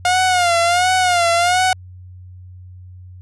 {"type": "tone with vibrato", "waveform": "sawtooth", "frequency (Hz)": 711, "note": "F5", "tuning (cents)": 31, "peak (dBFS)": -9, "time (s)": [0.05, 1.73], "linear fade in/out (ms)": 2, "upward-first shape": "sine", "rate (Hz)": 1.4, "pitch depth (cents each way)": 82, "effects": ["added 91 Hz sine -35 dBFS peak until 3.21 s", "resampled to 24000 Hz"]}